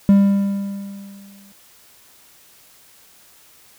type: tone with exponential decay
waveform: triangle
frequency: 198.8 Hz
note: G3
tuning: 25 cents sharp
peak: -5 dBFS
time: 0.09-1.52 s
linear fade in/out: 0 ms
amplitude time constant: 310 ms
effects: white hiss -50 dBFS RMS until 3.78 s